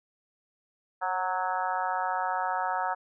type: harmonic tone with a mistuned harmonic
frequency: 185 Hz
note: F#3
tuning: in tune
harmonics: 3 / 4 / 5 / 6 / 7 / 8 / 9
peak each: -40 / -31 / -31 / -41 / -34 / -39 / -39 dBFS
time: 1.01-2.95 s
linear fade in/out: 20 ms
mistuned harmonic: 3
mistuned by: -34 cents
effects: none